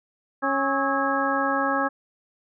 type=harmonic tone with a mistuned harmonic; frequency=274.4 Hz; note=C#4; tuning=17 cents flat; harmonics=1 / 2 / 3 / 4 / 5 / 6; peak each=-28 / -28 / -28 / -28 / -28 / -28 dBFS; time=0.42-1.89 s; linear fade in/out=20 ms; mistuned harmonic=5; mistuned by=-100 cents; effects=none